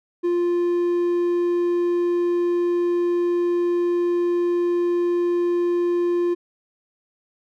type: tone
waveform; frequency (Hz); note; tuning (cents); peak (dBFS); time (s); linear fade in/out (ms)
triangle; 349.2; F4; 0; -16; 0.23-6.35; 20
effects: none